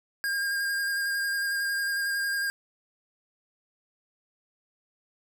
square tone with vibrato, 1613 Hz, G6, 49 cents sharp, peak -27 dBFS, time 0.24-2.5 s, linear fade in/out 0 ms, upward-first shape square, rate 11 Hz, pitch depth 11 cents each way, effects none

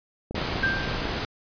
click train, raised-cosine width 2 ms, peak -20 dBFS, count 22, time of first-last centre 0.31-1.055 s, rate 28.2 Hz
pink noise, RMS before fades -29 dBFS, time 0.35-1.25 s, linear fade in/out 2 ms
sine tone with exponential decay, 1577 Hz, G6, 10 cents sharp, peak -19 dBFS, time 0.63-1.19 s, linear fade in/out 5 ms, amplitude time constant 120 ms
effects resampled to 11025 Hz

